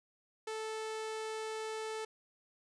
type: tone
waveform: sawtooth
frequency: 438.5 Hz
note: A4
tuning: 6 cents flat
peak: -34 dBFS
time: 0.47-2.05 s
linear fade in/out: 5 ms
effects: resampled to 22050 Hz